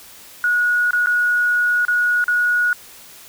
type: tone with dropouts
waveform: sine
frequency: 1455 Hz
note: F#6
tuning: 29 cents flat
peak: -14 dBFS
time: 0.44-2.73 s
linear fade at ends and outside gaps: 1 ms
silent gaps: 0.908-0.932 / 1.06-1.07 / 1.851-1.882 / 2.241-2.281 s
effects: white hiss -42 dBFS RMS until 3.28 s